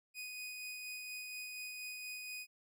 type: tone with tremolo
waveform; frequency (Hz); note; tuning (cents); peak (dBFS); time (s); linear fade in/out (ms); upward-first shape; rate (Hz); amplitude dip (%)
sawtooth; 2489; D#7; 0; -39; 0.14-2.47; 50; sine; 4.2; 25
effects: none